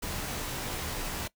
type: noise with comb filter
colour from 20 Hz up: pink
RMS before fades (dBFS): -35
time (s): 0.02-1.28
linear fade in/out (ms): 10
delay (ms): 19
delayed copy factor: -0.6
effects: noise-tail reverb RT60 0.1 s tail -20 dB re dry